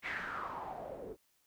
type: noise with low-pass filter sweep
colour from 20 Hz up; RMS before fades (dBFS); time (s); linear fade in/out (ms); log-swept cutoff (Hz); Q
white; -42; 0.02-1.17; 50; 2200 to 400; 5.1
effects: white hiss -74 dBFS RMS until 1.46 s